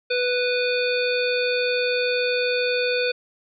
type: harmonic tone with a mistuned harmonic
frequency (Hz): 493.9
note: B4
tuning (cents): 0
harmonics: 1 / 3 / 5 / 7 / 9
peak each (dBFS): -22 / -29 / -26 / -32 / -31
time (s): 0.1-3.12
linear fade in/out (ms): 10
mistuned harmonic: 7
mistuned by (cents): +55
effects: none